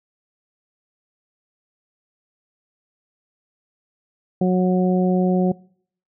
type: harmonic tone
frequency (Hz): 183.2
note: F#3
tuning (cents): -17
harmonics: 1 / 2 / 3 / 4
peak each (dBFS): -16 / -22 / -26 / -28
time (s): 4.41-5.52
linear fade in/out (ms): 5
effects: noise-tail reverb RT60 0.6 s tail -24 dB re dry